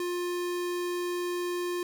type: tone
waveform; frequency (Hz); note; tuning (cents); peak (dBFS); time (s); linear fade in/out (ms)
square; 353.4; F4; +21; -30; 0-1.83; 2
effects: none